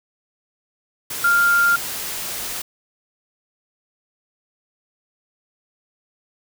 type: tone in noise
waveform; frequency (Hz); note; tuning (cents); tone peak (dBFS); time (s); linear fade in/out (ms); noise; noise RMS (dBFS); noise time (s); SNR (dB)
sine; 1396.9; F6; 0; -13; 1.24-1.76; 5; white; -28; 1.1-2.62; +12
effects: none